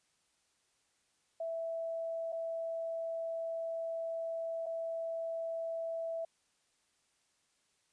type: tone with dropouts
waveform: sine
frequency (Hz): 659.3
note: E5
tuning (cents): 0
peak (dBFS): -35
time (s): 1.4-6.25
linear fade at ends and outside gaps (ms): 5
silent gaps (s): 2.322-2.326 / 4.66-4.664
effects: white hiss -75 dBFS RMS until 7.92 s + resampled to 22050 Hz